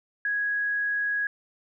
sine tone, 1661.2 Hz, G#6, in tune, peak -24 dBFS, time 0.25-1.27 s, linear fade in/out 2 ms, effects none

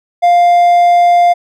triangle tone, 700 Hz, F5, 4 cents sharp, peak -3 dBFS, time 0.22-1.34 s, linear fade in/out 20 ms, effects none

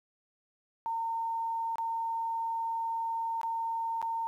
sine tone with dropouts, 912 Hz, A#5, 38 cents flat, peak -30 dBFS, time 0.86-4.27 s, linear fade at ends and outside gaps 0 ms, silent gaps 1.757-1.783 / 3.414-3.432 / 4.016-4.026 s, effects 11-bit

